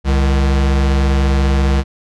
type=tone pair together; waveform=square; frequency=67.8 / 153.26 Hz; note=C#2 / D#3; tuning=-38 / -26 cents; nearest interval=octave + major second; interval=1412 cents; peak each=-12 / -23 dBFS; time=0.04-1.84 s; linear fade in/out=50 ms; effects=low-pass 6000 Hz 12 dB/octave